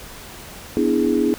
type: chord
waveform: sine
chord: E dominant seventh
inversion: second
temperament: equal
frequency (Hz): 246.9 / 293.7 / 329.6 / 415.3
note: B3 / D4 / E4 / G#4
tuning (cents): 0 / 0 / 0 / 0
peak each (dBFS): -21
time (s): 0.77-1.34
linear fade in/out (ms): 0
effects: pink hiss -38 dBFS RMS until 1.38 s